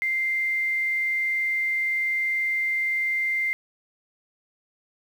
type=tone with quantisation; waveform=sine; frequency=2093 Hz; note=C7; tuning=in tune; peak=-22 dBFS; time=0.02-3.53 s; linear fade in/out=0 ms; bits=8; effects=none